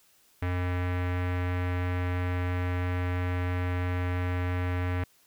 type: tone with low-pass filter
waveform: square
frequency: 89.7 Hz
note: F2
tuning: 47 cents sharp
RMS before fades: -29 dBFS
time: 0.42-5.04 s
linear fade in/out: 5 ms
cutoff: 2100 Hz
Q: 2.1
effects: white hiss -63 dBFS RMS until 5.26 s